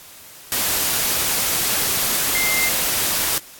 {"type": "tone in noise", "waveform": "sine", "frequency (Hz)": 2093, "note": "C7", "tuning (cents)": 0, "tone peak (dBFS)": -20, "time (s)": [2.35, 2.69], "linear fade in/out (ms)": 0, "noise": "white", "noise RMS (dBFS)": -20, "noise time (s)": [0.52, 3.38], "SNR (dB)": -3, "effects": ["white hiss -42 dBFS RMS until 3.59 s", "AAC 64 kbps"]}